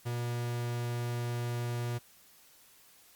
45% pulse tone, 120 Hz, B2, 49 cents flat, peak -32 dBFS, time 0.05-1.99 s, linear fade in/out 20 ms, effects white hiss -60 dBFS RMS until 3.15 s + Opus 48 kbps

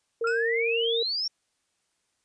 sine tone, 460.8 Hz, A#4, 20 cents flat, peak -25 dBFS, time 0.21-1.03 s, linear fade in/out 5 ms
sine exponential sweep, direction up, 1340 to 5588 Hz, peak -26 dBFS, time 0.24-1.28 s, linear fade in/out 5 ms
25% pulse tone with exponential decay, 2573 Hz, E7, 43 cents flat, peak -29 dBFS, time 0.27-0.5 s, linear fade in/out 2 ms, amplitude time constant 48 ms
effects white hiss -74 dBFS RMS until 2.24 s + resampled to 22050 Hz

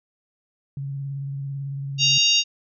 sine tone with vibrato, 138.59 Hz, C#3, in tune, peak -27 dBFS, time 0.77-2.18 s, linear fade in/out 2 ms, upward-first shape triangle, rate 18 Hz, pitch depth 35 cents each way
harmonic tone, 932.3 Hz, A#5, in tune, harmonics 3 / 4 / 5 / 6 / 7, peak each -19 / -21 / -23 / -25 / -26 dBFS, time 1.98-2.44 s, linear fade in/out 50 ms
effects none

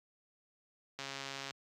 click train, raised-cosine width 0.2 ms, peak -24 dBFS, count 72, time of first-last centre 0.99-1.508 s, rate 137 Hz, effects high-pass 100 Hz 12 dB/octave + AAC 64 kbps

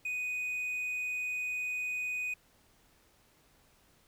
triangle tone, 2489 Hz, D#7, in tune, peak -31 dBFS, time 0.05-2.34 s, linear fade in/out 5 ms, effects pink hiss -66 dBFS RMS until 4.07 s

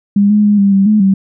sine tone with pitch steps, 202 / 209.5 / 206.8 / 198.8 / 195.2 / 213.1 / 193.3 Hz, G#3 / G#3 / G#3 / G3 / G3 / G#3 / G3, -48 / +15 / -7 / +25 / -7 / +45 / -24 cents, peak -6 dBFS, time 0.16-1.14 s, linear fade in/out 5 ms, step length 140 ms, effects none

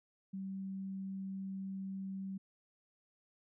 sine tone, 192.6 Hz, G3, 30 cents flat, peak -39 dBFS, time 0.33-2.38 s, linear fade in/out 10 ms, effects none

